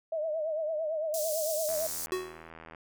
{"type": "tone with vibrato", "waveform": "sine", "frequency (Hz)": 628, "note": "D#5", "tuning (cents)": 16, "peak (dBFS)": -29, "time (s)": [0.12, 1.87], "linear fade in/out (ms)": 5, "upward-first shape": "triangle", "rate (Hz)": 8.9, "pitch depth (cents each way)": 97}
{"type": "high-pass noise", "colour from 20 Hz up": "pink", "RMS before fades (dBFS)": -36, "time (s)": [1.14, 2.06], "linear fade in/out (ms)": 0, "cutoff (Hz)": 5600, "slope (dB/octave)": 24}
{"type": "click train", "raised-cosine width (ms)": 0.5, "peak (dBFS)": -31, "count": 87, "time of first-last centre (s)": [1.69, 2.748], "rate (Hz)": 81.3}
{"type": "tone with exponential decay", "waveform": "square", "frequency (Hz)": 370, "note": "F#4", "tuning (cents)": 0, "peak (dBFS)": -27, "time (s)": [2.12, 2.5], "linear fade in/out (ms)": 1, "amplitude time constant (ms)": 81}
{"effects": []}